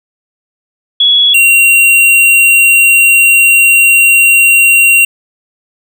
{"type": "tone pair in turn", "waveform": ["sine", "square"], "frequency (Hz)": [3368, 2752], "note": ["G#7", "F7"], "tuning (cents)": [24, -26], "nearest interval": "minor third", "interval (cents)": 350, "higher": "first", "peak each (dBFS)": -4, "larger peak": "neither", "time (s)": [[1, 1.34], [1.34, 5.05]], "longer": "second", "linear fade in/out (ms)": 5, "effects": []}